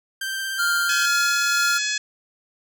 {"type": "tone with vibrato", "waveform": "sawtooth", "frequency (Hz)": 1568, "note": "G6", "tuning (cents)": 0, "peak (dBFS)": -22, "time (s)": [0.21, 1.06], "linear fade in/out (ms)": 5, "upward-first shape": "sine", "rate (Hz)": 17, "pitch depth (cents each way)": 14}
{"type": "tone with tremolo", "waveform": "square", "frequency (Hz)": 1399, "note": "F6", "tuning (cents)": 3, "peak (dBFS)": -20, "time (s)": [0.58, 1.79], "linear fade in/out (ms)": 20, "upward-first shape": "sine", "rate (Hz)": 2.1, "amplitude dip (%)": 25}
{"type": "harmonic tone", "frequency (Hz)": 847, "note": "G#5", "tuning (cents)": 34, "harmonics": [2, 3, 4, 5, 6, 7, 8, 9], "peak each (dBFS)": [-27, -29, -30, -31, -32, -32, -33, -34], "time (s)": [0.89, 1.98], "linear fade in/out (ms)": 5}
{"effects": []}